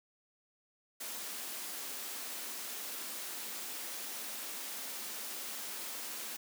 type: high-pass noise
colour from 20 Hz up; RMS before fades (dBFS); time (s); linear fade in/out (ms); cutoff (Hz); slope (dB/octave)
white; -42; 1-6.37; 10; 190; 96
effects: none